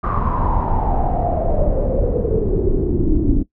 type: noise with low-pass filter sweep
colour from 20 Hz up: brown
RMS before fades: -17 dBFS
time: 0.03-3.43 s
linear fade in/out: 10 ms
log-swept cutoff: 1200 to 280 Hz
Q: 8.3
effects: noise-tail reverb RT60 0.1 s tail -17 dB re dry